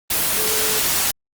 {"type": "tone in noise", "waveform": "sine", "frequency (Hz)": 432.9, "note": "A4", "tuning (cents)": -28, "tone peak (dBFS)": -27, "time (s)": [0.37, 0.79], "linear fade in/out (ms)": 5, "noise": "white", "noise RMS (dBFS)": -19, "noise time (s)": [0.1, 1.11], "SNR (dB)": -11, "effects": ["Opus 24 kbps"]}